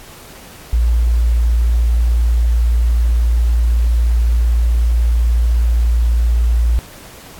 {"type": "tone", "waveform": "sine", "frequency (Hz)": 58.1, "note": "A#1", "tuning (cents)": -5, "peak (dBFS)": -10, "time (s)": [0.73, 6.79], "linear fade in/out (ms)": 0, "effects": ["pink hiss -38 dBFS RMS until 7.39 s", "AAC 64 kbps"]}